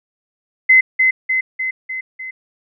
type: tone with echo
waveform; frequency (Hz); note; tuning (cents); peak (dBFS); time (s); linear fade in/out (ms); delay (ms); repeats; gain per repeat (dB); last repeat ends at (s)
sine; 2049; C7; -37; -6; 0.69-0.81; 10; 300; 5; -4; 2.31
effects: none